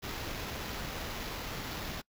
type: noise with sample-and-hold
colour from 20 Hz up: pink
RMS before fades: -39 dBFS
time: 0.02-2.02 s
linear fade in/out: 20 ms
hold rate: 8820 Hz
effects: noise-tail reverb RT60 0.1 s tail -24 dB re dry